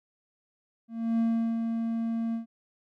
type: tone with ADSR envelope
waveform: triangle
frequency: 228.4 Hz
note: A#3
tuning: 35 cents flat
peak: -20 dBFS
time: 0.88-2.46 s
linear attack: 310 ms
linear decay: 380 ms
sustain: -5 dB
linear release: 120 ms
effects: none